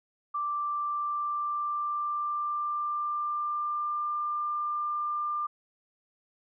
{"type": "tone with pitch glide", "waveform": "sine", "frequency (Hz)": [1175, 1194.2], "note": ["D6", "D6"], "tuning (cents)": [1, 29], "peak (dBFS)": -28, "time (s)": [0.34, 5.47], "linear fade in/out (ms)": 10, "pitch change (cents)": 28, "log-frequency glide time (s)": [0.48, 4.13], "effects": []}